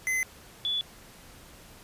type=tone pair in turn; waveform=square / sine; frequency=2044 / 3438 Hz; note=C7 / A7; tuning=-41 / -41 cents; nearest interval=major sixth; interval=900 cents; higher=second; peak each=-26 / -26 dBFS; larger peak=neither; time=0.07-0.23 / 0.65-0.81 s; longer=neither; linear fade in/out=0 ms; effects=pink hiss -51 dBFS RMS until 1.83 s + resampled to 32000 Hz